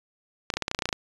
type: clicks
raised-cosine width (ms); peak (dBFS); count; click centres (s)
0.2; -9; 12; 0.502 / 0.539 / 0.57 / 0.623 / 0.681 / 0.714 / 0.748 / 0.79 / 0.822 / 0.856 / 0.89 / 0.928
effects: resampled to 22050 Hz